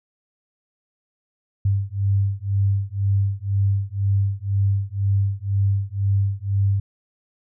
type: beating tone pair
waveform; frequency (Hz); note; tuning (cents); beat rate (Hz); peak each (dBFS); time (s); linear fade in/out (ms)
sine; 98 / 100; G2 / G2; 0 / +35; 2; -21; 1.65-6.8; 5
effects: none